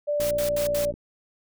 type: tone with pitch glide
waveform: sine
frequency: 587.3 to 581.6 Hz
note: D5 to D5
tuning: 0 to -17 cents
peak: -22 dBFS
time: 0.07-0.92 s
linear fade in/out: 20 ms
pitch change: -17 cents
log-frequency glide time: 0.18-0.81 s
type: click train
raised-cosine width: 3 ms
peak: -26 dBFS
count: 45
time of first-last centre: 0.2-0.939 s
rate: 59.5 Hz
type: noise bursts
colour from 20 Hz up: white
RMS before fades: -33 dBFS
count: 4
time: 0.2-0.853 s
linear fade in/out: 5 ms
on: 110 ms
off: 71 ms
effects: none